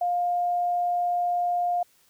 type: tone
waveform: sine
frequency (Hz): 706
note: F5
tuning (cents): +19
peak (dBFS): -22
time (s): 0.01-1.83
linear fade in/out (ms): 5
effects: white hiss -62 dBFS RMS until 2.09 s